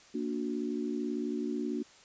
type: chord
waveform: sine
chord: Bb augmented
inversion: none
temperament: just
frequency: 233.1 / 291.4 / 364.2 Hz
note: Bb3 / D4 / F#4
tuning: 0 / -13 / -27 cents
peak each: -35 / -35 / -37 dBFS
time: 0.14-1.83 s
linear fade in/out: 10 ms
effects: white hiss -57 dBFS RMS until 2.04 s + resampled to 16000 Hz